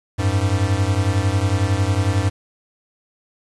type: beating tone pair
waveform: square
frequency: 92.5 / 103.5 Hz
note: F#2 / G#2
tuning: 0 / -5 cents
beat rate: 11 Hz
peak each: -20 dBFS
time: 0.18-2.3 s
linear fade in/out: 20 ms
effects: resampled to 24000 Hz + 7-bit